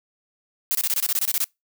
blue noise bursts, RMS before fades -22 dBFS, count 12, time 0.71-1.442 s, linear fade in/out 0 ms, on 39 ms, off 24 ms, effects noise-tail reverb RT60 0.2 s tail -26 dB re dry

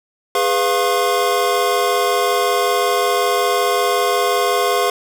square tone cluster, 411.4 / 496.8 / 699 / 1078 Hz, G#4 / B4 / F5 / C#6, -16 / +10 / +1 / -49 cents, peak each -21 dBFS, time 0.35-4.9 s, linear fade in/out 2 ms, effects none

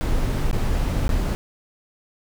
brown noise with dropouts, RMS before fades -21 dBFS, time 0.01-1.35 s, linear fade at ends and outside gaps 0 ms, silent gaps 0.512-0.529 / 1.08-1.092 s, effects none

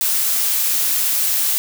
blue noise, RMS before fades -18 dBFS, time 0.01-1.58 s, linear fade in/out 0 ms, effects none

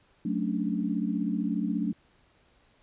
sine chord, D major seventh, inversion first, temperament equal, 185 / 220 / 277.2 / 293.7 Hz, F#3 / A3 / C#4 / D4, 0 / 0 / 0 / 0 cents, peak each -31 / -30 / -34 / -33 dBFS, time 0.25-1.93 s, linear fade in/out 5 ms, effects pink hiss -64 dBFS RMS until 2.82 s + resampled to 8000 Hz

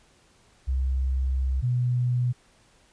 sine tone pair in turn, 65.41 / 123.48 Hz, C2 / B2, 0 / 0 cents, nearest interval major seventh, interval 1100 cents, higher second, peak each -22 / -21 dBFS, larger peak second, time 0.67-1.62 / 1.62-2.33 s, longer first, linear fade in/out 20 ms, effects pink hiss -60 dBFS RMS until 2.92 s + resampled to 22050 Hz

